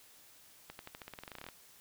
accelerating click train, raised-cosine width 0.3 ms, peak -29 dBFS, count 17, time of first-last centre 0.7-1.488 s, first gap 91 ms, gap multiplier 0.91, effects white hiss -60 dBFS RMS until 1.8 s

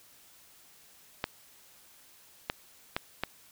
clicks, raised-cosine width 0.3 ms, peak -13 dBFS, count 4, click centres 1.241 / 2.499 / 2.965 / 3.236 s, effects white hiss -58 dBFS RMS until 3.51 s

